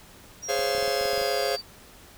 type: exponential sweep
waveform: sine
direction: down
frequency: 5700 to 4600 Hz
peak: -33 dBFS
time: 0.42-1.62 s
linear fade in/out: 20 ms
type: chord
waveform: 45% pulse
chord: Db major seventh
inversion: second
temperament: just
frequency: 415.8 / 519.7 / 554.4 / 693 Hz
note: Ab4 / C5 / Db5 / F5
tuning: +2 / -12 / 0 / -14 cents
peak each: -30 dBFS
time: 0.48-1.57 s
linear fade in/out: 20 ms
type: clicks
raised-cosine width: 3 ms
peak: -30 dBFS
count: 10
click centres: 0.592 / 0.75 / 0.781 / 0.827 / 0.879 / 1.012 / 1.055 / 1.133 / 1.178 / 1.215 s
effects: pink hiss -50 dBFS RMS until 2.17 s